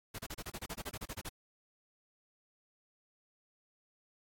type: noise bursts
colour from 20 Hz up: pink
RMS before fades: -42 dBFS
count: 15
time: 0.14-1.294 s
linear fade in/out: 10 ms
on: 48 ms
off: 31 ms
effects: AAC 64 kbps